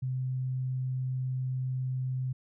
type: tone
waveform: sine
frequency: 129.1 Hz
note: C3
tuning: 23 cents flat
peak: -29 dBFS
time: 0.02-2.33 s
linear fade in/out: 10 ms
effects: none